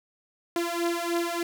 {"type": "beating tone pair", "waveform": "sawtooth", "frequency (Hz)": [340, 343.3], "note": ["F4", "F4"], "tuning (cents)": [-46, -30], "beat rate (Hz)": 3.3, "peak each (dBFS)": -25, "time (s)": [0.56, 1.43], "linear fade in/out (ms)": 2, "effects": []}